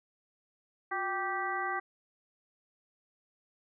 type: harmonic tone with a mistuned harmonic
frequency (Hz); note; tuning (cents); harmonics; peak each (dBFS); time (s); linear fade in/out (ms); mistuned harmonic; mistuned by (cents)
390; G4; -9; 1 / 2 / 3 / 4 / 5; -41 / -36 / -36 / -38 / -38; 0.91-1.8; 10; 1; -130
effects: none